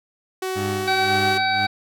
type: tone with pitch glide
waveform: sawtooth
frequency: 375.4 to 379.1 Hz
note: F#4 to F#4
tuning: +25 to +42 cents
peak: -20 dBFS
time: 0.42-1.38 s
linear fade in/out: 5 ms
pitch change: +17 cents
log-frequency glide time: 0.73-1.16 s
type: tone with tremolo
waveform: 20% pulse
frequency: 100.8 Hz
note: G2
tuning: 49 cents sharp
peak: -20 dBFS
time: 0.55-1.67 s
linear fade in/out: 20 ms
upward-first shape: sine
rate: 1.9 Hz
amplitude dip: 80%
type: harmonic tone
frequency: 765 Hz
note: G5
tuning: 42 cents flat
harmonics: 1 / 2 / 3 / 5 / 6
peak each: -21 / -24 / -26 / -28 / -29 dBFS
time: 0.87-1.67 s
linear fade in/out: 10 ms
effects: none